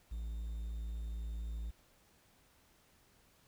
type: tone with quantisation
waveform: triangle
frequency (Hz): 56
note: A1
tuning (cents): +31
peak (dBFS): -36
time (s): 0.11-1.71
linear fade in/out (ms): 10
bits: 11
effects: pink hiss -68 dBFS RMS until 3.47 s